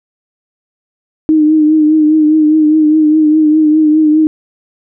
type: tone with vibrato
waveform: sine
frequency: 308.4 Hz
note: D#4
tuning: 15 cents flat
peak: -5 dBFS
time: 1.29-4.27 s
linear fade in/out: 0 ms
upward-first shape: triangle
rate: 4.9 Hz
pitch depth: 45 cents each way
effects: none